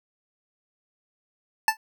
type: tone with exponential decay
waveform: 25% pulse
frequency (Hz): 880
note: A5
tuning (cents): 0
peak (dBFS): -10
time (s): 1.68-1.77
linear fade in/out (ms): 2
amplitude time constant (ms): 18
effects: none